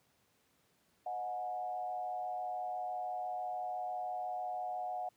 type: tone with frequency modulation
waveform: sine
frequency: 730 Hz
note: F#5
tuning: 24 cents flat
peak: -36 dBFS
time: 1.06-5.09 s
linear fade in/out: 5 ms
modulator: 106 Hz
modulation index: 0.66
effects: pink hiss -73 dBFS RMS until 5.16 s + high-pass 100 Hz 12 dB/octave